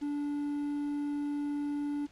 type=tone with quantisation; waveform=triangle; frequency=290.3 Hz; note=D4; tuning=20 cents flat; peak=-29 dBFS; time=0.01-2.07 s; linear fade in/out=20 ms; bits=9; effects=pink hiss -61 dBFS RMS until 2.11 s + low-pass 6000 Hz 12 dB/octave